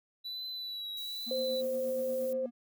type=tone with vibrato; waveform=triangle; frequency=3951 Hz; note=B7; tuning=in tune; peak=-36 dBFS; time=0.24-1.62 s; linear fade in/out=20 ms; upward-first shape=triangle; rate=1.1 Hz; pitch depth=39 cents each way
type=noise; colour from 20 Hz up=violet; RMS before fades=-48 dBFS; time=0.97-2.33 s; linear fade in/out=2 ms
type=tone with tremolo; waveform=triangle; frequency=238.8 Hz; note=A#3; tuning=42 cents sharp; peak=-38 dBFS; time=1.26-2.51 s; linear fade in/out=20 ms; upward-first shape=sine; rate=8.5 Hz; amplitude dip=55%
type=tone; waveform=sine; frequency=522 Hz; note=C5; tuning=4 cents flat; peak=-30 dBFS; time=1.31-2.46 s; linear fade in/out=2 ms
effects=none